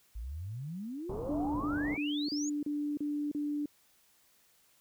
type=exponential sweep; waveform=sine; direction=up; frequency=50.5 to 7040 Hz; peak=-37 dBFS; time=0.15-2.5 s; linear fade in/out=10 ms
type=low-pass noise; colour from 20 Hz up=pink; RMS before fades=-41 dBFS; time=1.09-1.97 s; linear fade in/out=5 ms; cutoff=1100 Hz; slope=48 dB/octave
type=tone bursts; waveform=sine; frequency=293.7 Hz; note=D4; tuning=in tune; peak=-31 dBFS; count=7; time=1.29-3.658 s; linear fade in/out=2 ms; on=310 ms; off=33 ms
effects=white hiss -67 dBFS RMS until 4.8 s